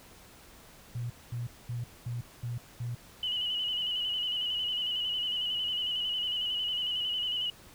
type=tone bursts; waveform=sine; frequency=120 Hz; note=B2; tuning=49 cents flat; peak=-32 dBFS; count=6; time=0.95-2.95 s; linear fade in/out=5 ms; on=150 ms; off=220 ms
type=tone with vibrato; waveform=sine; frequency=2960 Hz; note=F#7; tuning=in tune; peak=-29 dBFS; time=3.23-7.5 s; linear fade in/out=2 ms; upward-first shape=square; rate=11 Hz; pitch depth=37 cents each way
effects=pink hiss -54 dBFS RMS until 7.74 s